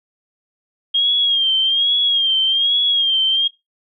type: tone with vibrato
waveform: sine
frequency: 3234 Hz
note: G#7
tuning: 47 cents flat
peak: -13 dBFS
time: 0.94-3.48 s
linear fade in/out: 10 ms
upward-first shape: sine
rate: 1.2 Hz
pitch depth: 68 cents each way
effects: noise-tail reverb RT60 0.2 s tail -21 dB re dry